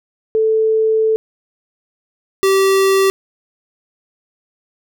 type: tone pair in turn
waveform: sine / square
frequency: 440 / 387.2 Hz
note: A4 / G4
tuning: 0 / -21 cents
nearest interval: major second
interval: 221 cents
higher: first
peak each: -11 dBFS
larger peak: neither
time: 0.35-1.16 / 2.43-3.1 s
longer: first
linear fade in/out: 0 ms
effects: none